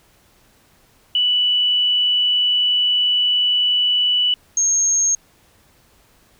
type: tone pair in turn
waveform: sine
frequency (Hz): 2963 / 6485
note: F#7 / G#8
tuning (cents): +2 / -42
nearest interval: octave + major second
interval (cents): 1356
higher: second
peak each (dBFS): -14 / -14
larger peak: neither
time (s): 1.15-4.34 / 4.57-5.15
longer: first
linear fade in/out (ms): 2
effects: pink hiss -55 dBFS RMS until 6.39 s